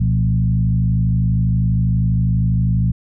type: tone with frequency modulation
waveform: sine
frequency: 120 Hz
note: B2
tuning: 49 cents flat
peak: -13 dBFS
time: 0-2.92 s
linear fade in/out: 10 ms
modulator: 52.4 Hz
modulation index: 1.1
effects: none